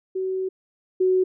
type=tone pair in turn; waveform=sine; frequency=376.8 / 371.8 Hz; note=F#4 / F#4; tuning=+32 / +8 cents; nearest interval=unison; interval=24 cents; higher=first; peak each=-23 / -16 dBFS; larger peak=second; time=0.15-0.49 / 1-1.24 s; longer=first; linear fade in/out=10 ms; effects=none